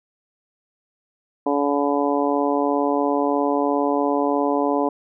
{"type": "harmonic tone", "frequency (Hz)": 143, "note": "D3", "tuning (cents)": -46, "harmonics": [2, 3, 4, 5, 6, 7], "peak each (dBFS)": [-22, -24, -25, -26, -27, -27], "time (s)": [1.46, 4.89], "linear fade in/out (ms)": 5, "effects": []}